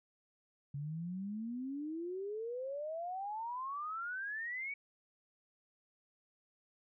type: exponential sweep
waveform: sine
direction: up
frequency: 138.59 to 2279 Hz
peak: -38 dBFS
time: 0.74-4.74 s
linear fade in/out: 5 ms
effects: none